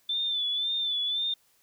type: tone with vibrato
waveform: sine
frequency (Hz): 3520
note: A7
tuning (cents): 0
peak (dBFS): -26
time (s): 0.09-1.34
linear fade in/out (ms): 5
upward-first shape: sine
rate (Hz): 1.9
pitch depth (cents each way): 57
effects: white hiss -66 dBFS RMS until 1.62 s